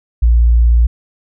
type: tone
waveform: sine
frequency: 58.27 Hz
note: A#1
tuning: in tune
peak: -5 dBFS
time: 0.22-0.87 s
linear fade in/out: 10 ms
effects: tanh soft clip ceiling -2 dBFS